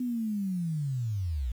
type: linear sweep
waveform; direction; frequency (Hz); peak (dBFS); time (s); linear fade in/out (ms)
sine; down; 253 to 55; -28; 0-1.52; 5
effects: 9-bit